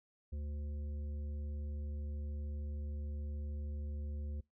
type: harmonic tone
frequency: 73.42 Hz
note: D2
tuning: in tune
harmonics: 1 / 3 / 5 / 7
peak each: -38 / -53 / -60 / -61 dBFS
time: 0.32-4.41 s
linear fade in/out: 10 ms
effects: noise-tail reverb RT60 0.2 s tail -25 dB re dry